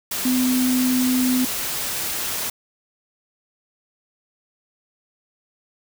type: tone in noise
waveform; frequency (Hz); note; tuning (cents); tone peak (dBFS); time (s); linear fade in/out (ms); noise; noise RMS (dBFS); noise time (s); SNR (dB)
sine; 253.9; B3; +48; -17; 0.25-1.45; 5; white; -26; 0.11-2.5; +6
effects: none